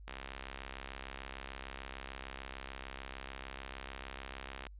click train, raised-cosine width 0.3 ms, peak -27 dBFS, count 307, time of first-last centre 0.08-4.668 s, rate 66.7 Hz, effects added 50 Hz sine -49 dBFS peak until 4.79 s + resampled to 8000 Hz

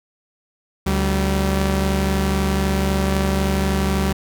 sawtooth tone pair together, 72.2 / 192.75 Hz, D2 / G3, -29 / -29 cents, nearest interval octave + perfect fourth, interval 1700 cents, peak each -16 dBFS, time 0.86-4.13 s, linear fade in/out 10 ms, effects none

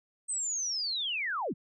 sine linear sweep, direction down, 8372 to 106.1 Hz, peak -30 dBFS, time 0.28-1.54 s, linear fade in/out 20 ms, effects none

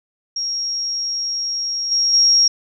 sine tone with level steps, 5590 Hz, F8, 1 cent sharp, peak -20 / -14 / -10 dBFS, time 0.36-2.48 s, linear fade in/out 5 ms, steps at 1.91 / 2.13 s, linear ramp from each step 10 ms, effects none

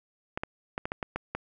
clicks, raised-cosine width 0.5 ms, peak -16 dBFS, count 8, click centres 0.375 / 0.435 / 0.779 / 0.855 / 0.919 / 1.028 / 1.16 / 1.35 s, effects none

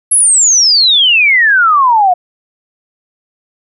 sine exponential sweep, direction down, 11175 to 698.5 Hz, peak -5 dBFS, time 0.11-2.14 s, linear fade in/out 10 ms, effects none

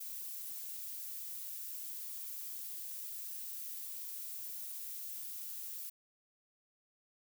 violet noise, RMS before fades -44 dBFS, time 0-5.9 s, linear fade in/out 10 ms, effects none

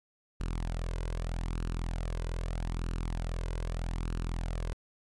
sawtooth tone with flanger, 42 Hz, E1, 33 cents sharp, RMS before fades -34 dBFS, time 0.4-4.73 s, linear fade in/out 0 ms, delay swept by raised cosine 0.7 to 2 ms, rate 0.8 Hz, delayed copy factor +0.5, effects resampled to 24000 Hz

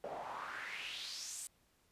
pink noise with band-pass filter sweep, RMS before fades -45 dBFS, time 0.04-1.47 s, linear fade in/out 0 ms, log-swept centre 560 to 9000 Hz, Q 3.6, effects pink hiss -73 dBFS RMS until 1.91 s + resampled to 32000 Hz

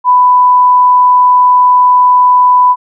sine tone, 995 Hz, B5, 13 cents sharp, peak -3 dBFS, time 0.04-2.76 s, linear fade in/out 50 ms, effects none

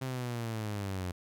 sawtooth linear sweep, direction down, 132.6 to 88.3 Hz, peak -30 dBFS, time 0.01-1.12 s, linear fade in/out 10 ms, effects none

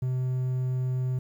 triangle tone, 128 Hz, C3, 38 cents flat, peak -23 dBFS, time 0.02-1.19 s, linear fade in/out 5 ms, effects 10-bit

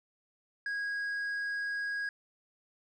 sine tone with tanh clipping, 1646 Hz, G#6, 16 cents flat, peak -33 dBFS, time 0.66-2.09 s, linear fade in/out 2 ms, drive 4 dB, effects none

